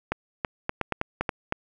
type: clicks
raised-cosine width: 0.5 ms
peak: -10 dBFS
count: 9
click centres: 0.12 / 0.448 / 0.694 / 0.813 / 0.923 / 1.014 / 1.21 / 1.292 / 1.524 s
effects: none